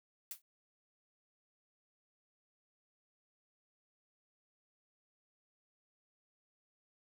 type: noise with exponential decay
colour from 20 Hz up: blue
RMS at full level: -39 dBFS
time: 0.31-0.42 s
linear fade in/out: 2 ms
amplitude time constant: 22 ms
effects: none